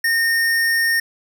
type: tone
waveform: square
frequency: 1835 Hz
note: A#6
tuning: 28 cents flat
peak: -16 dBFS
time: 0.04-1 s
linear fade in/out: 5 ms
effects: none